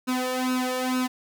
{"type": "tone with flanger", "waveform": "sawtooth", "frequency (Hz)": 254.5, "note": "C4", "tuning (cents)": -48, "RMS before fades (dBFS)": -26, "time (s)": [0.07, 1.08], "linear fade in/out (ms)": 20, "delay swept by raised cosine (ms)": [0.75, 1.75], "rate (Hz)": 2.2, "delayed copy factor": 0.95, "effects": []}